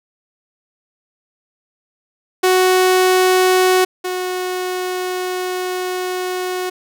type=tone pair in turn; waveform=sawtooth; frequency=370 / 366.2 Hz; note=F#4 / F#4; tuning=0 / -18 cents; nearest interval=unison; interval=18 cents; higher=first; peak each=-7 / -16 dBFS; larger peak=first; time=2.43-3.85 / 4.04-6.7 s; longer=second; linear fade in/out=10 ms; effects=none